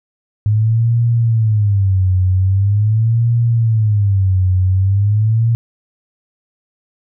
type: tone with vibrato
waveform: sine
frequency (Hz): 104.2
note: G#2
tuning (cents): +6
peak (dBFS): -10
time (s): 0.46-5.55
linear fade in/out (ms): 0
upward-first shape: sine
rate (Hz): 0.43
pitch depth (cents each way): 210
effects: none